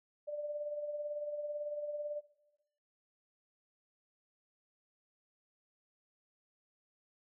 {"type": "tone with tremolo", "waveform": "sine", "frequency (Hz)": 591, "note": "D5", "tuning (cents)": 11, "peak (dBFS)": -35, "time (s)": [0.27, 2.21], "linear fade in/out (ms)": 20, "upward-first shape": "sine", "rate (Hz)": 18, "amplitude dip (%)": 50, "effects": ["noise-tail reverb RT60 0.9 s tail -17 dB re dry"]}